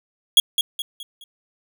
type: tone with echo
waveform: 45% pulse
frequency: 3322 Hz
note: G#7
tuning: in tune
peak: -8 dBFS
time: 0.37-0.4 s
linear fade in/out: 2 ms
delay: 210 ms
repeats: 4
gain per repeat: -8 dB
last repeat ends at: 1.24 s
effects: none